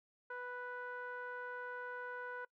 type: tone with low-pass filter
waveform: sawtooth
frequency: 493.9 Hz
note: B4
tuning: in tune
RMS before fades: -45 dBFS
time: 0.3-2.45 s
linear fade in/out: 5 ms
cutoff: 1400 Hz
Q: 5.7
effects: noise-tail reverb RT60 0.1 s tail -23 dB re dry